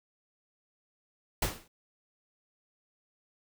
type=noise with exponential decay; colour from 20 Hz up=pink; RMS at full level=-26 dBFS; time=1.42-1.68 s; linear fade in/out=5 ms; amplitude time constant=56 ms; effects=none